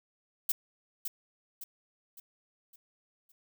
violet noise with echo, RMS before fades -28 dBFS, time 0.49-0.52 s, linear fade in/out 5 ms, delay 560 ms, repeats 5, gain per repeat -7 dB, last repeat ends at 3.32 s, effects none

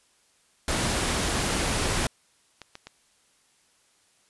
pink noise, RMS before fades -26 dBFS, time 0.68-2.07 s, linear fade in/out 2 ms
clicks, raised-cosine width 0.2 ms, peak -23 dBFS, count 3, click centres 2.617 / 2.754 / 2.87 s
effects white hiss -64 dBFS RMS until 4.29 s + resampled to 24000 Hz

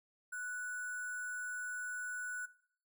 sine tone with sample-and-hold, 1480 Hz, F#6, in tune, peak -39 dBFS, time 0.32-2.46 s, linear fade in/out 10 ms, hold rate 8820 Hz, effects noise-tail reverb RT60 0.6 s tail -18 dB re dry

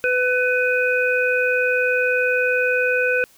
harmonic tone, 500 Hz, B4, 21 cents sharp, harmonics 1 / 3 / 5, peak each -20 / -20 / -23 dBFS, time 0.04-3.24 s, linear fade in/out 0 ms, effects white hiss -53 dBFS RMS until 3.37 s

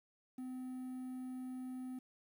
triangle tone, 255.6 Hz, C4, 40 cents flat, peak -40 dBFS, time 0.38-1.99 s, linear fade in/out 5 ms, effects 11-bit

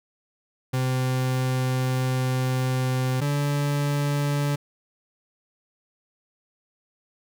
40% pulse tone pair in turn, 128.8 / 144.16 Hz, C3 / D3, -27 / -32 cents, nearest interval major second, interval 195 cents, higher second, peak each -21 dBFS, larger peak neither, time 0.73-3.21 / 3.21-4.56 s, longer first, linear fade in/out 10 ms, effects none

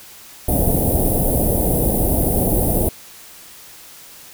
pink band-stop noise, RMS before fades -17 dBFS, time 0.48-2.89 s, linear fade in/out 5 ms, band 750 to 9700 Hz, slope 48 dB/octave, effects white hiss -41 dBFS RMS until 4.33 s

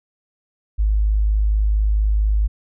sine tone, 52.2 Hz, G#1, 10 cents sharp, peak -14 dBFS, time 0.78-2.48 s, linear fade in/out 20 ms, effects none

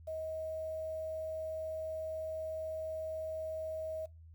sine tone with quantisation, 634 Hz, D#5, 32 cents sharp, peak -37 dBFS, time 0.07-4.06 s, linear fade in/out 10 ms, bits 10, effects noise-tail reverb RT60 0.2 s tail -19 dB re dry + added 81 Hz sine -52 dBFS peak until 4.34 s

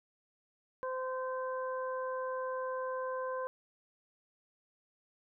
harmonic tone, 516 Hz, C5, 24 cents flat, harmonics 1 / 2 / 3, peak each -36 / -39 / -46 dBFS, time 0.83-3.47 s, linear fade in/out 0 ms, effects none

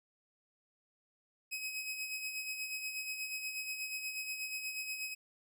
sawtooth tone with tremolo, 2541 Hz, D#7, 36 cents sharp, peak -33 dBFS, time 1.51-5.15 s, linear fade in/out 20 ms, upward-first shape sine, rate 8.3 Hz, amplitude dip 50%, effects none

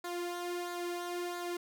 sawtooth tone with flanger, 351 Hz, F4, 9 cents sharp, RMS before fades -38 dBFS, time 0.04-1.57 s, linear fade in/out 5 ms, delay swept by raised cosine 0.35 to 2.45 ms, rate 1.5 Hz, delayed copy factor -0.6, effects none

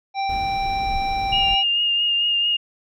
harmonic tone, 784 Hz, G5, in tune, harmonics 1 / 3 / 5 / 7, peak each -21 / -31 / -35 / -38 dBFS, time 0.14-1.64 s, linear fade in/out 50 ms
brown noise, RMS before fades -31 dBFS, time 0.29-1.55 s, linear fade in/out 5 ms
sine tone with vibrato, 2832 Hz, F7, 23 cents sharp, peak -17 dBFS, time 1.32-2.57 s, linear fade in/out 10 ms, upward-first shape triangle, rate 4.5 Hz, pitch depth 25 cents each way
effects none

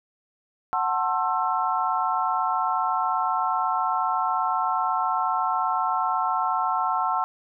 sine chord, F# half-diminished seventh, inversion none, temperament just, 740 / 888 / 1065.6 / 1332 Hz, F#5 / A5 / C6 / E6, 0 / +16 / +31 / +18 cents, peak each -27 dBFS, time 0.73-7.24 s, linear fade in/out 0 ms, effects none

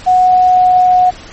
sine tone with pitch glide, 735 to 730.3 Hz, F#5 to F#5, -12 to -23 cents, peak -5 dBFS, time 0.06-1.11 s, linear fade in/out 20 ms, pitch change -11 cents, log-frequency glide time 0.27-0.97 s, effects pink hiss -33 dBFS RMS until 1.32 s + MP3 32 kbps

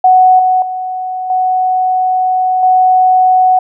sine tone with level steps, 742 Hz, F#5, 5 cents sharp, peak -3 / -7 / -16 / -9 / -5 dBFS, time 0.04-3.59 s, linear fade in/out 5 ms, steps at 0.39 / 0.62 / 1.3 / 2.63 s, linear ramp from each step 2 ms, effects none

